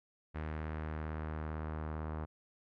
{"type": "tone with low-pass filter sweep", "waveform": "sawtooth", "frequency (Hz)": 77.78, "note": "D#2", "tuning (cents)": 0, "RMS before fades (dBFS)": -40, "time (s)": [0.34, 2.26], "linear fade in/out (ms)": 20, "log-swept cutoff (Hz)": [1900, 1200], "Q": 1.6, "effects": []}